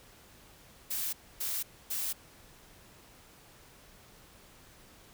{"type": "noise bursts", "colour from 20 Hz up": "blue", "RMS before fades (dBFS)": -34, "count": 3, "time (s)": [0.9, 2.13], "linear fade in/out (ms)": 10, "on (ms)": 230, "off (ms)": 270, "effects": ["pink hiss -57 dBFS RMS until 5.13 s"]}